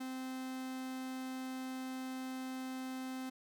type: tone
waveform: 45% pulse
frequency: 259.5 Hz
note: C4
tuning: 14 cents flat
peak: -40 dBFS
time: 0-3.3 s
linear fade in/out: 10 ms
effects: none